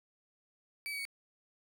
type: tone with pitch steps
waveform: 35% pulse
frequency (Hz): 2302 / 2268 / 2234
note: D7 / C#7 / C#7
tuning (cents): -35 / +39 / +13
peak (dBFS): -35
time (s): 0.86-1.052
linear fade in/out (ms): 0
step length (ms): 64
effects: none